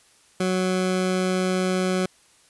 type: tone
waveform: 20% pulse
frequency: 185 Hz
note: F#3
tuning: in tune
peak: -16 dBFS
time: 0.4-2.06 s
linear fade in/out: 5 ms
effects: white hiss -57 dBFS RMS until 2.49 s + resampled to 24000 Hz